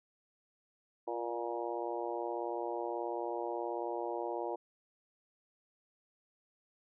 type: harmonic tone with a mistuned harmonic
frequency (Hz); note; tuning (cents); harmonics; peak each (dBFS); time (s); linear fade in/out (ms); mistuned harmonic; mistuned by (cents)
118.5; A#2; +29; 3 / 4 / 5 / 6 / 7 / 8; -40 / -41 / -42 / -43 / -43 / -44; 1.07-4.56; 10; 3; -25
effects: none